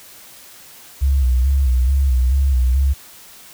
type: tone with vibrato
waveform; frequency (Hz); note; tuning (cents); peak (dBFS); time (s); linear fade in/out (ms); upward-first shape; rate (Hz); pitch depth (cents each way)
sine; 65.41; C2; 0; -12; 1.01-2.94; 20; square; 2.3; 76
effects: white hiss -42 dBFS RMS until 3.53 s